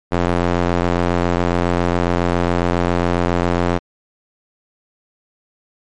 square tone with band-pass filter, 43.65 Hz, F1, in tune, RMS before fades -17 dBFS, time 0.11-3.79 s, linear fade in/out 20 ms, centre 630 Hz, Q 0.5, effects MP3 48 kbps

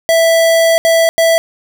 square tone bursts at uneven times, 659.3 Hz, E5, in tune, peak -8 dBFS, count 3, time 0.09-0.78 / 0.85-1.09 / 1.18-1.38 s, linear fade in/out 0 ms, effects none

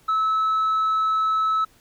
sine tone with tanh clipping, 1300 Hz, E6, 24 cents flat, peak -19 dBFS, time 0.08-1.65 s, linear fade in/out 10 ms, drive 1 dB, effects pink hiss -57 dBFS RMS until 1.8 s

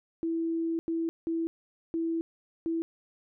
sine tone bursts at uneven times, 329.6 Hz, E4, in tune, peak -27 dBFS, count 5, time 0.23-0.79 / 0.88-1.09 / 1.27-1.47 / 1.94-2.21 / 2.66-2.82 s, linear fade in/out 0 ms, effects none

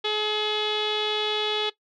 sawtooth tone with low-pass filter, 424.7 Hz, G#4, 39 cents sharp, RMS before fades -26 dBFS, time 0.04-1.7 s, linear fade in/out 10 ms, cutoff 3500 Hz, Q 8.2, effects noise-tail reverb RT60 0.1 s tail -18 dB re dry

